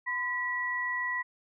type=tone pair together; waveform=sine; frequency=1013 / 1940.1 Hz; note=B5 / B6; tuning=+44 / -31 cents; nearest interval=major seventh; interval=1125 cents; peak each=-35 / -30 dBFS; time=0.06-1.23 s; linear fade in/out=20 ms; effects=none